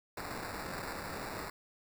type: noise with sample-and-hold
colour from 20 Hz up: violet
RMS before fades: -41 dBFS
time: 0.17-1.5 s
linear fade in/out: 5 ms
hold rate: 3150 Hz
effects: none